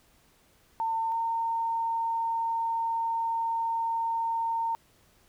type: tone pair in turn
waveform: sine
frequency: 903 / 914.5 Hz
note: A5 / A#5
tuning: +45 / -33 cents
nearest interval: unison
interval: 22 cents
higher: second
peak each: -26 dBFS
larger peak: neither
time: 0.8-1.12 / 1.12-4.75 s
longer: second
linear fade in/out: 0 ms
effects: pink hiss -63 dBFS RMS until 5.28 s